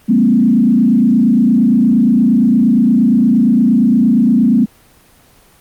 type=tone with frequency modulation; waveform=sine; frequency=231.8 Hz; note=A#3; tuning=10 cents flat; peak=-7 dBFS; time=0.08-4.66 s; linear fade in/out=20 ms; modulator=28.6 Hz; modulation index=1.3; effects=pink hiss -47 dBFS RMS until 5.6 s + Opus 24 kbps